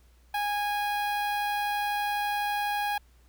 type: tone with notch filter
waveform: sawtooth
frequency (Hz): 824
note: G#5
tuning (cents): -14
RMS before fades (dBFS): -29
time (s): 0.34-2.98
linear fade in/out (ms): 5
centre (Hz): 7100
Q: 0.66
effects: added 60 Hz sine -56 dBFS peak until 3.28 s + pink hiss -66 dBFS RMS until 3.28 s